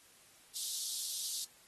pink high-pass noise, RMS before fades -39 dBFS, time 0.55-1.45 s, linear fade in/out 10 ms, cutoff 3600 Hz, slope 48 dB/octave, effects white hiss -62 dBFS RMS until 1.67 s + AAC 32 kbps

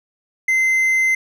triangle tone, 2068 Hz, C7, 21 cents flat, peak -12 dBFS, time 0.48-1.15 s, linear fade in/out 5 ms, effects none

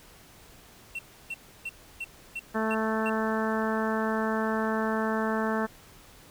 triangle tone bursts, 2714 Hz, E7, 50 cents sharp, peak -30 dBFS, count 7, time 0.95-3.097 s, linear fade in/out 5 ms, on 41 ms, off 310 ms
harmonic tone, 220 Hz, A3, in tune, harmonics 1 / 2 / 3 / 4 / 5 / 6 / 7 / 8, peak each -29 / -32 / -34 / -35 / -36 / -37 / -37 / -38 dBFS, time 2.54-5.67 s, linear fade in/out 20 ms
effects pink hiss -53 dBFS RMS until 6.3 s

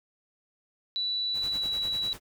sine tone with pitch glide, 3951 to 3919 Hz, B7 to B7, 0 to -14 cents, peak -27 dBFS, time 0.96-2.13 s, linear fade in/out 0 ms, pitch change -14 cents, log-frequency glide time 1.47-1.68 s
pink noise with tremolo, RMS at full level -42 dBFS, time 1.33-2.2 s, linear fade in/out 50 ms, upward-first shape sine, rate 10 Hz, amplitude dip 75%
effects none

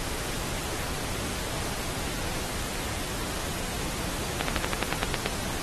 slowing click train, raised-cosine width 0.3 ms, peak -8 dBFS, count 10, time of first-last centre 4.41-5.26 s, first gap 74 ms, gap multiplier 1.06, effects pink hiss -33 dBFS RMS until 5.62 s + AAC 32 kbps

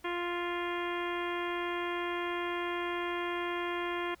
harmonic tone with a mistuned harmonic, 349.2 Hz, F4, in tune, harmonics 1 / 2 / 3 / 4 / 5 / 6 / 7 / 8 / 9, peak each -35 / -42 / -38 / -44 / -42 / -43 / -46 / -48 / -48 dBFS, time 0.04-4.15 s, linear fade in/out 10 ms, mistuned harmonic 9, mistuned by +63 cents, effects added 60 Hz sine -63 dBFS peak until 4.2 s + pink hiss -63 dBFS RMS until 4.2 s

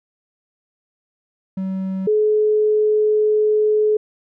triangle / sine tone pair in turn, 190 / 426.5 Hz, F#3 / G#4, +46 / +46 cents, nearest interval octave + major second, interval 1400 cents, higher second, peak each -19 / -13 dBFS, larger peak second, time 1.57-2.07 / 2.07-3.97 s, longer second, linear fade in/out 5 ms, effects none

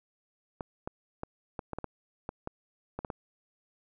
clicks, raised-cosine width 1 ms, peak -21 dBFS, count 12, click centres 0.608 / 0.875 / 1.234 / 1.592 / 1.733 / 1.786 / 1.843 / 2.291 / 2.474 / 2.99 / 3.048 / 3.102 s, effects none

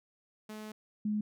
sawtooth / sine tone pair in turn, 214.6 / 210.9 Hz, A3 / G#3, -43 / +27 cents, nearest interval unison, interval 30 cents, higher first, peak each -38 / -29 dBFS, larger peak second, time 0.49-0.72 / 1.05-1.21 s, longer first, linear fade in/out 5 ms, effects none

